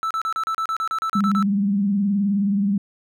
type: tone bursts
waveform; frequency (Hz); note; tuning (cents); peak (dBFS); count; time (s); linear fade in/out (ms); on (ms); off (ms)
triangle; 1318.5; E6; 0; -19; 13; 0.03-1.426; 0; 76; 34
type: tone with vibrato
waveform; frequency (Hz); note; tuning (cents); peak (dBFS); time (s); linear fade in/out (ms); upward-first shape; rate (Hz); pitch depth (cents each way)
sine; 200.3; G3; +38; -17; 1.15-2.78; 5; triangle; 19; 87
effects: none